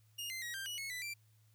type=tone with pitch steps; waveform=sawtooth; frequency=2843 / 2075 / 1902 / 1581 / 2928 / 2188 / 1991 / 2353 Hz; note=F7 / C7 / A#6 / G6 / F#7 / C#7 / B6 / D7; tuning=+30 / -15 / +34 / +14 / -19 / -23 / +14 / +3 cents; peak=-37 dBFS; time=0.18-1.14 s; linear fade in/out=10 ms; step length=120 ms; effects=added 108 Hz sine -65 dBFS peak until 1.54 s + white hiss -75 dBFS RMS until 1.54 s